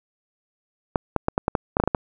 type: clicks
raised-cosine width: 1 ms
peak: -5 dBFS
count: 11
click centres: 0.958 / 1.163 / 1.284 / 1.379 / 1.481 / 1.552 / 1.769 / 1.8 / 1.838 / 1.876 / 1.948 s
effects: none